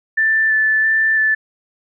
sine tone with vibrato, 1760 Hz, A6, in tune, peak -12 dBFS, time 0.17-1.35 s, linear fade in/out 10 ms, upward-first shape square, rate 1.5 Hz, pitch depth 10 cents each way, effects none

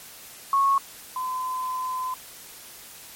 sine tone pair in turn, 1100 / 1021 Hz, C#6 / C6, -14 / -43 cents, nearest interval minor second, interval 129 cents, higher first, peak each -17 / -26 dBFS, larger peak first, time 0.53-0.78 / 1.16-2.14 s, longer second, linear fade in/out 2 ms, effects white hiss -44 dBFS RMS until 3.15 s + MP3 64 kbps

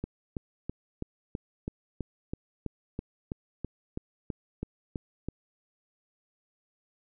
click train, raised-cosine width 3 ms, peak -20 dBFS, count 17, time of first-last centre 0.04-5.286 s, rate 3.05 Hz, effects none

